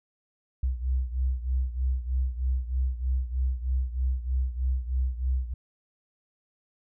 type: beating tone pair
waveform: sine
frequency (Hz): 63 / 66.2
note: B1 / C2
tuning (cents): +35 / +21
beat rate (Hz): 3.2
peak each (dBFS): -26 / -30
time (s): 0.63-5.54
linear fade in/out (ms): 5
effects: none